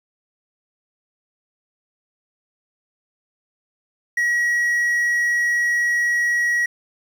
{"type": "tone", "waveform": "triangle", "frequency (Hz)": 1912, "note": "A#6", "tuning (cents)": 43, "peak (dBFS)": -15, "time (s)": [4.17, 6.66], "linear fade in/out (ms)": 5, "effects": ["8-bit"]}